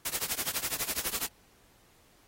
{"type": "noise with tremolo", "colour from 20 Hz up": "white", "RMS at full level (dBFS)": -29, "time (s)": [0.05, 1.27], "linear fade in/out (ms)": 5, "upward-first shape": "triangle", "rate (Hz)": 12, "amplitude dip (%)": 100, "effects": ["pink hiss -63 dBFS RMS until 2.27 s", "AAC 48 kbps"]}